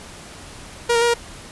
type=tone with pitch steps; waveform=sawtooth; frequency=474.2 / 464.7 / 475.3 / 471.4 Hz; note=A#4 / A#4 / A#4 / A#4; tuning=+30 / -5 / +34 / +19 cents; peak=-11 dBFS; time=0.89-1.142 s; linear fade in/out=10 ms; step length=63 ms; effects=pink hiss -39 dBFS RMS until 1.51 s + resampled to 24000 Hz